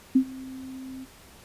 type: tone with ADSR envelope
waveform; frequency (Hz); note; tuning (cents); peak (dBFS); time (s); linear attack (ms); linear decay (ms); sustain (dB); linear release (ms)
sine; 262; C4; +2; -13; 0.15-1.06; 9; 79; -23; 31
effects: pink hiss -51 dBFS RMS until 1.44 s + resampled to 32000 Hz